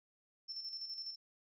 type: tone with tremolo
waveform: sine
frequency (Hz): 5360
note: E8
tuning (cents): +28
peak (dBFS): -40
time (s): 0.48-1.16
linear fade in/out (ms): 20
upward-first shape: square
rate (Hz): 12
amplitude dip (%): 50
effects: none